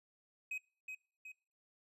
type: tone with echo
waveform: triangle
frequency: 2528 Hz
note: D#7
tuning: 27 cents sharp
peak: -36 dBFS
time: 0.51-0.58 s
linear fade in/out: 5 ms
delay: 370 ms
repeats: 2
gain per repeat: -5 dB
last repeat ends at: 1.32 s
effects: noise-tail reverb RT60 0.4 s tail -24 dB re dry + resampled to 32000 Hz